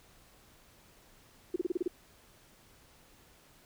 sine tone bursts, 354.2 Hz, F4, 24 cents sharp, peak -27 dBFS, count 7, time 1.54-1.879 s, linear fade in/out 5 ms, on 21 ms, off 32 ms, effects pink hiss -61 dBFS RMS until 3.65 s

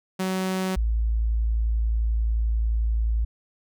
sawtooth / sine tone pair in turn, 187.5 / 55.68 Hz, F#3 / A1, +23 / +21 cents, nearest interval octave + major sixth, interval 2102 cents, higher first, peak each -20 dBFS, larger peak neither, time 0.19-0.76 / 0.76-3.25 s, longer second, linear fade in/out 10 ms, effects none

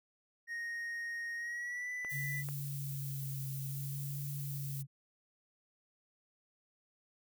triangle tone with pitch glide, 1864.7 to 1987 Hz, A#6 to B6, 0 to +10 cents, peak -36 dBFS, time 0.47-2.44 s, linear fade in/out 50 ms, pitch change +110 cents, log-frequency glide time 1.36-1.91 s
clicks, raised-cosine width 0.5 ms, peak -32 dBFS, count 2, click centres 2.048 / 2.488 s
violet noise, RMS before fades -46 dBFS, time 2.09-4.83 s, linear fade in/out 20 ms
sine tone with vibrato, 138.59 Hz, C#3, in tune, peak -38 dBFS, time 2.11-4.87 s, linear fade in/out 50 ms, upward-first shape triangle, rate 0.57 Hz, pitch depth 44 cents each way
effects none

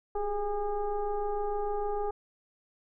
sine tone with frequency modulation, 415.3 Hz, G#4, in tune, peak -28 dBFS, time 0.15-2.11 s, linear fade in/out 5 ms, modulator 402 Hz, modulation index 1.2, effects none

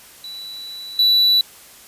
triangle tone with level steps, 3951 Hz, B7, in tune, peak -29 / -10 dBFS, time 0.24-1.41 s, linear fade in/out 2 ms, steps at 0.99 s, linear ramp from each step 2 ms, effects white hiss -44 dBFS RMS until 1.87 s + resampled to 32000 Hz

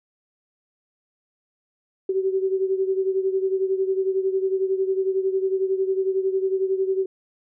sine beating tone pair, 380 / 391 Hz, F#4 / G4, +46 / -4 cents, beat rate 11 Hz, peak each -21 / -26 dBFS, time 2.09-7.06 s, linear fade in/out 5 ms, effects none

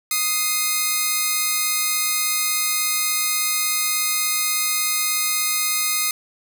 5% pulse tone pair together, 1248.7 / 2100 Hz, D#6 / C7, +6 / +6 cents, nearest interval major sixth, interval 900 cents, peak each -11 dBFS, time 0.11-6.11 s, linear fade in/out 2 ms, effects none

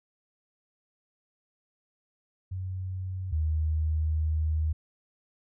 sine tone pair in turn, 93 / 78.2 Hz, F#2 / D#2, +9 / +9 cents, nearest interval minor third, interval 300 cents, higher first, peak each -31 / -24 dBFS, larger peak second, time 2.51-3.32 / 3.32-4.73 s, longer second, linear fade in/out 10 ms, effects none

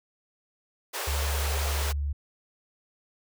pink high-pass noise, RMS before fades -33 dBFS, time 0.93-1.93 s, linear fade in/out 20 ms, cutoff 380 Hz, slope 48 dB/octave
sine tone, 71.8 Hz, D2, 39 cents flat, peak -26 dBFS, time 1.07-2.13 s, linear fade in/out 10 ms
effects none

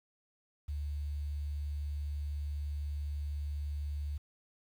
sine tone with quantisation, 73 Hz, D2, 10 cents flat, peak -34 dBFS, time 0.68-4.18 s, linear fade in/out 10 ms, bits 10, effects none

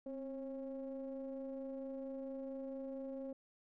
triangle ring-modulated tone, 138.4 Hz, C#3, 2 cents flat, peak -37 dBFS, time 0.06-3.33 s, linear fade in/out 5 ms, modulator 403 Hz, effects none

